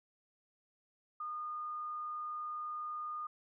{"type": "tone", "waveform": "sine", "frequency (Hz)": 1222, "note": "D#6", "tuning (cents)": -32, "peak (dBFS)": -38, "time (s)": [1.2, 3.27], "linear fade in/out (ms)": 5, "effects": []}